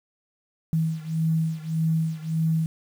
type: beating tone pair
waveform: sine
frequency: 160.3 / 162 Hz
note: E3 / E3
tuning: -48 / -30 cents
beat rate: 1.7 Hz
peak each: -24 / -26 dBFS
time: 0.73-2.66 s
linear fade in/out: 0 ms
effects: 8-bit